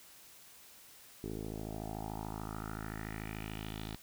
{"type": "tone with low-pass filter sweep", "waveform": "10% pulse", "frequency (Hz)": 53.6, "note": "A1", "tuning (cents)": -45, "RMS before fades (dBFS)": -42, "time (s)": [1.24, 3.96], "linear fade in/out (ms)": 0, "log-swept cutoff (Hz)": [410, 4100], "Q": 3.6, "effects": ["white hiss -57 dBFS RMS until 4.02 s"]}